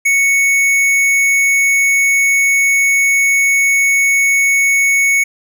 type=tone with hard clipping; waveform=triangle; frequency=2217 Hz; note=C#7; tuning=in tune; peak=-11 dBFS; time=0.05-5.24 s; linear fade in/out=10 ms; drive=16 dB; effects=none